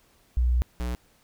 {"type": "tone pair in turn", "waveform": ["sine", "square"], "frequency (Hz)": [61, 60.68], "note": ["B1", "B1"], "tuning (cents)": [-21, -30], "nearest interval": "unison", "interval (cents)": 9, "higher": "first", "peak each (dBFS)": [-19, -28], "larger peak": "first", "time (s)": [[0.37, 0.62], [0.8, 0.95]], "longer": "first", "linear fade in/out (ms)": 0, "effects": ["pink hiss -62 dBFS RMS until 1.23 s"]}